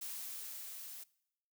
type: noise with level ramp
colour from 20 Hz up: blue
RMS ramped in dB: -43 to -49 dBFS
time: 0.01-1.04 s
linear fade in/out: 10 ms
effects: noise-tail reverb RT60 0.8 s tail -22 dB re dry